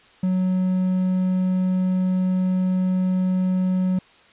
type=tone; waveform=triangle; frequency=184.9 Hz; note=F#3; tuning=1 cent flat; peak=-16 dBFS; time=0.23-3.99 s; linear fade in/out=5 ms; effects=white hiss -52 dBFS RMS until 4.32 s + resampled to 8000 Hz